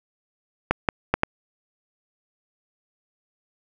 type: clicks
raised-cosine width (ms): 0.5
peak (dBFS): -3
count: 4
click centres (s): 0.71 / 0.888 / 1.14 / 1.234
effects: none

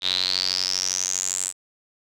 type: tone with band-pass filter sweep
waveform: square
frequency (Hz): 46.25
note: F#1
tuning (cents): 0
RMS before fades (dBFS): -25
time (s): 0.01-1.53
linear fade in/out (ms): 50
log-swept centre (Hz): 3700 to 8000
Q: 10
effects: none

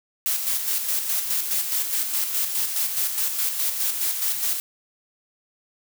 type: noise with tremolo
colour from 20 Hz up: blue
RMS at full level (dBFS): -23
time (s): 0.26-4.6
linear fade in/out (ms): 0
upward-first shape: square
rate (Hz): 4.8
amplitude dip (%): 45
effects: none

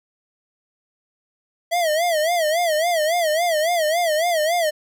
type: tone with vibrato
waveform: square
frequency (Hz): 654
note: E5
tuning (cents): -14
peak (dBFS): -18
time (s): 1.71-4.71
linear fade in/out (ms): 20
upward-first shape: sine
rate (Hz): 3.6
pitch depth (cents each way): 140
effects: none

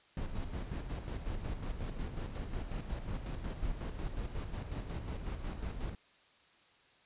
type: noise with tremolo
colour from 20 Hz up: brown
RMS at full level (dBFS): -37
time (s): 0.17-5.95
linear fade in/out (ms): 2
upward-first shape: square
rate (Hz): 5.5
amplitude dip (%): 50
effects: white hiss -65 dBFS RMS until 7.05 s + resampled to 8000 Hz

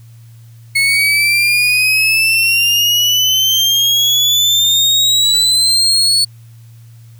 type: exponential sweep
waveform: 35% pulse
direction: up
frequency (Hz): 2185 to 4435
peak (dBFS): -8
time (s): 0.75-6.25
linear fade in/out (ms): 10
effects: added 115 Hz sine -36 dBFS peak until 7.19 s + white hiss -53 dBFS RMS until 7.19 s

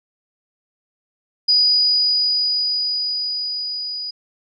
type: tone with level ramp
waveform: sine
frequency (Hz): 4927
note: D#8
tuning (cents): -18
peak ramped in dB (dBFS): -11 to -25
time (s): 1.48-4.11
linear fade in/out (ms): 10
effects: none

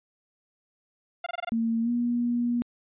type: tone bursts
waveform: sawtooth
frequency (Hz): 698.5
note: F5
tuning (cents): 0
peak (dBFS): -25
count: 6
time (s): 1.24-1.494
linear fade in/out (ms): 5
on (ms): 24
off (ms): 22
type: tone with pitch glide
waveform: sine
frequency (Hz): 228.1 to 239.9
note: A#3 to A#3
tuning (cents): -37 to +50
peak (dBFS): -23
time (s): 1.52-2.62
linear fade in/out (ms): 0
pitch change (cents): +87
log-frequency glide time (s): 1.82-1.9
effects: resampled to 8000 Hz

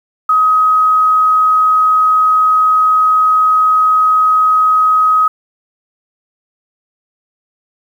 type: tone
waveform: sine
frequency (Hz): 1264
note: D#6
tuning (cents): +27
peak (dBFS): -7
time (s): 0.29-5.28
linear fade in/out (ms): 5
effects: 7-bit

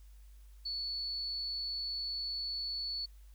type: tone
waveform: sine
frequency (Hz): 4435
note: C#8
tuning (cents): 0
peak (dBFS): -35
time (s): 0.65-3.06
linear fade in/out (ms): 10
effects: added 50 Hz sine -52 dBFS peak until 3.34 s + white hiss -70 dBFS RMS until 3.34 s

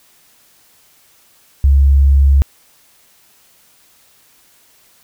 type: tone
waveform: sine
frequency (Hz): 69.1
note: C#2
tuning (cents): -5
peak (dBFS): -6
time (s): 1.64-2.42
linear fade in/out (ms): 0
effects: white hiss -51 dBFS RMS until 5.03 s

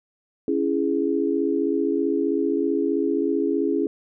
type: chord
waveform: sine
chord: C# minor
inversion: none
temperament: just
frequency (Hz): 277.2 / 332.6 / 415.8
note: C#4 / E4 / G#4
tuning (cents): 0 / +16 / +2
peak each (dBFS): -24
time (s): 0.48-3.87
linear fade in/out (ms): 2
effects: none

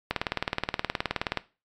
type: click train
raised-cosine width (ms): 0.3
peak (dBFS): -9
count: 25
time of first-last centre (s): 0.11-1.373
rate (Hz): 19
effects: noise-tail reverb RT60 0.3 s tail -17 dB re dry + MP3 96 kbps

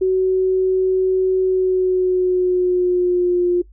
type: tone with pitch glide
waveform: sine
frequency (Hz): 374.7 to 353.7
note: F#4 to F4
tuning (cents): +22 to +22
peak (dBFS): -13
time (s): 0.01-3.62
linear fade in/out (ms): 10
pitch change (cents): -100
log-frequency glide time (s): 1.41-3.5
effects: noise-tail reverb RT60 0.1 s tail -19 dB re dry + added 50 Hz sine -42 dBFS peak until 3.72 s

